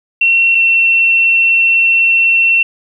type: tone pair in turn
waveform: sine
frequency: 2721 / 2708 Hz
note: F7 / E7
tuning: -46 / +46 cents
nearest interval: unison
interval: 8 cents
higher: first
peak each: -7 dBFS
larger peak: neither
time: 0.21-0.55 / 0.55-2.63 s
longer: second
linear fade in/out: 5 ms
effects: 8-bit